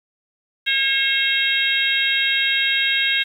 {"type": "harmonic tone", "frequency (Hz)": 540, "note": "C#5", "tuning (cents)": -45, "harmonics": [3, 4, 5, 6, 7], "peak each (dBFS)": [-23, -23, -23, -23, -23], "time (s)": [0.66, 3.24], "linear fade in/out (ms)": 20, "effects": ["8-bit"]}